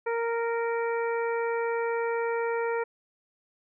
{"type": "harmonic tone", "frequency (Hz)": 464, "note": "A#4", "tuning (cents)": -8, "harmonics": [1, 2, 3, 4, 5], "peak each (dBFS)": [-27, -33, -37, -39, -41], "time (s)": [0.06, 2.84], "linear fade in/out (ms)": 10, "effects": []}